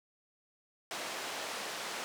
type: band-pass noise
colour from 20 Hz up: pink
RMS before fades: -40 dBFS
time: 0.91-2.04 s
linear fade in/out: 0 ms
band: 470 to 7500 Hz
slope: 12 dB/octave
effects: none